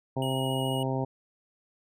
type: harmonic tone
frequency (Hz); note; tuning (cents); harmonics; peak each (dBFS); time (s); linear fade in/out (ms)
132.1; C3; +17; 1 / 2 / 3 / 4 / 5 / 6 / 7; -30 / -33 / -35 / -36 / -37 / -38 / -38; 0.16-1.05; 10
type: tone with vibrato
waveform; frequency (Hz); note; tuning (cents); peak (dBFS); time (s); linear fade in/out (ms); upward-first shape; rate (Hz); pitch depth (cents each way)
square; 2900; F#7; -35; -36; 0.22-0.83; 2; triangle; 14; 9
effects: none